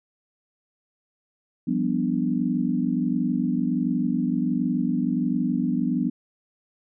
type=chord; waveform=sine; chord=G dominant seventh; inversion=third; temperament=equal; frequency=174.61 / 196 / 246.9 / 293.7 Hz; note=F3 / G3 / B3 / D4; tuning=0 / 0 / 0 / 0 cents; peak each=-28 / -28 / -24 / -28 dBFS; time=1.67-6.1 s; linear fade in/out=10 ms; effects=none